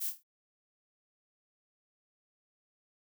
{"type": "noise with echo", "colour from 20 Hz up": "violet", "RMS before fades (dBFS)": -35, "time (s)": [0, 0.11], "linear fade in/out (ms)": 20, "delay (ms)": 25, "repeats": 5, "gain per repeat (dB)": -7, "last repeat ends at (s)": 0.235, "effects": []}